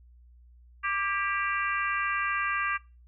harmonic tone with a mistuned harmonic, 392 Hz, G4, in tune, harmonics 3 / 4 / 5 / 6 / 7, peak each -30 / -32 / -34 / -36 / -37 dBFS, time 0.83-2.78 s, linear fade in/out 20 ms, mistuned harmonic 4, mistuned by +44 cents, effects noise-tail reverb RT60 0.3 s tail -22 dB re dry + added 60 Hz sine -52 dBFS peak until 3.07 s

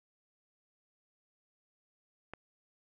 click, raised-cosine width 0.5 ms, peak -27 dBFS, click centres 2.336 s, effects none

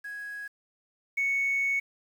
sine tone pair in turn, 1661.2 / 2217 Hz, G#6 / C#7, 0 / 0 cents, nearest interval perfect fourth, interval 500 cents, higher second, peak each -35 / -23 dBFS, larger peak second, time 0.04-0.48 / 1.17-1.8 s, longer second, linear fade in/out 10 ms, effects tanh soft clip ceiling -21 dBFS + 9-bit

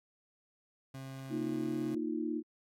30% pulse tone with pitch glide, 133.9 to 135.53 Hz, C3 to C#3, +40 to -39 cents, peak -40 dBFS, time 0.94-1.95 s, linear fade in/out 5 ms, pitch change +21 cents, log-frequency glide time 1.37-1.76 s
sine chord, Bb suspended fourth, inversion none, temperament equal, 233.1 / 311.1 / 349.2 Hz, Bb3 / Eb4 / F4, 0 / 0 / 0 cents, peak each -38 / -35 / -39 dBFS, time 1.29-2.43 s, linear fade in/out 50 ms
effects AAC 64 kbps

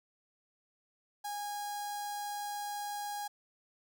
sawtooth tone with notch filter, 822 Hz, G#5, 18 cents flat, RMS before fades -39 dBFS, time 1.24-3.28 s, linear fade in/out 10 ms, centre 2300 Hz, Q 0.78, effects none

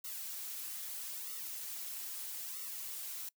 blue noise with flanger, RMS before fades -43 dBFS, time 0.04-3.29 s, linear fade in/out 5 ms, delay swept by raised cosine 1.2 to 6.2 ms, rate 0.78 Hz, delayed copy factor -0.9, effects noise-tail reverb RT60 0.1 s tail -23 dB re dry

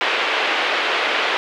white band-pass noise, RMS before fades -20 dBFS, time 0.01-1.37 s, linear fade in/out 0 ms, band 360 to 3100 Hz, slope 24 dB/octave, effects none

